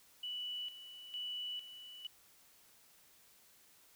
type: tone with tremolo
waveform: sine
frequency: 2960 Hz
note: F#7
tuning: in tune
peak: -39 dBFS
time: 0.23-2.07 s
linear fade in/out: 5 ms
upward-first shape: square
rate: 1.1 Hz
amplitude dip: 70%
effects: white hiss -65 dBFS RMS until 3.95 s